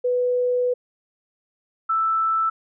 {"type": "tone pair in turn", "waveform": "sine", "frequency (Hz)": [495, 1321.5], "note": ["B4", "E6"], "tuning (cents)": [4, 4], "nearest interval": "octave + perfect fourth", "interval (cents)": 1700, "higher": "second", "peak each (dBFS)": -18, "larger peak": "neither", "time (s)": [[0.04, 0.74], [1.89, 2.5]], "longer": "first", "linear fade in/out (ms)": 10, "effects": []}